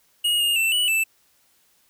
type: tone with pitch steps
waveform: square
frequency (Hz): 2878 / 2836 / 2676 / 2948 / 2646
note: F#7 / F7 / E7 / F#7 / E7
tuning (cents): -49 / +26 / +25 / -7 / +6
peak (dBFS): -19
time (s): 0.24-1.04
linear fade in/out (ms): 10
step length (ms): 160
effects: white hiss -62 dBFS RMS until 1.89 s